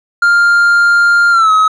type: tone with pitch glide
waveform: triangle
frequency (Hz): 1400 to 1276.4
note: F6 to D#6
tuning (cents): +4 to +44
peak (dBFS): -4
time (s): 0.22-1.68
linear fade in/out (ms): 5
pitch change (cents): -160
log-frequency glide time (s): 1.31-1.51
effects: resampled to 22050 Hz